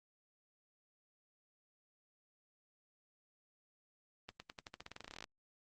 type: accelerating click train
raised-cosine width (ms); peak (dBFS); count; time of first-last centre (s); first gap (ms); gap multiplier
0.2; -29; 20; 4.29-5.241; 110; 0.9
effects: Opus 24 kbps